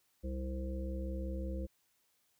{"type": "harmonic tone", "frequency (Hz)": 65.41, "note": "C2", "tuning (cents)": 0, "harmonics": [1, 3, 5, 7, 8], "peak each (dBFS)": [-37, -44, -46, -55, -46], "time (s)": [0.23, 1.67], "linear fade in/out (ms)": 20, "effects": ["white hiss -75 dBFS RMS until 2.39 s"]}